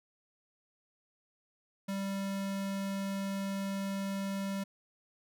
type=tone; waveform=square; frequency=196 Hz; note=G3; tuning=in tune; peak=-34 dBFS; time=1.88-4.64 s; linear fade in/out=10 ms; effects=none